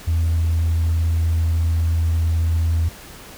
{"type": "tone", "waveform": "sine", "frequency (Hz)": 82.41, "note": "E2", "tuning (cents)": 0, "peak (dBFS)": -14, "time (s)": [0.07, 2.89], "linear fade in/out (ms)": 10, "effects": ["tanh soft clip ceiling -13 dBFS", "pink hiss -40 dBFS RMS until 3.37 s"]}